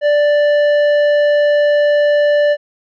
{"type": "tone with tanh clipping", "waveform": "triangle", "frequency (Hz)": 587.3, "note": "D5", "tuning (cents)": 0, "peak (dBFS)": -11, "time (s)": [0.01, 2.57], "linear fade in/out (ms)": 50, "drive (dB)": 14, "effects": []}